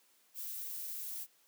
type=noise; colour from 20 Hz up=violet; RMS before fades=-42 dBFS; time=0.34-1.27 s; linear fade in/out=50 ms; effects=white hiss -69 dBFS RMS until 1.47 s + high-pass 200 Hz 12 dB/octave